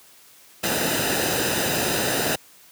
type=noise with comb filter; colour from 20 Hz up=pink; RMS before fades=-23 dBFS; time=0.63-2.36 s; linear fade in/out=10 ms; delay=0.9 ms; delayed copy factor=-0.6; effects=white hiss -51 dBFS RMS until 2.71 s + high-pass 100 Hz 12 dB/octave